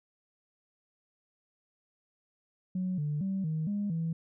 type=tone with pitch steps; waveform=sine; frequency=184.4 / 148.3 / 193 / 157.4 / 204.3 / 164 Hz; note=F#3 / D3 / G3 / D#3 / G#3 / E3; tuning=-6 / +17 / -27 / +20 / -28 / -9 cents; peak=-28 dBFS; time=2.75-4.13 s; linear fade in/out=5 ms; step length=230 ms; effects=tanh soft clip ceiling -25 dBFS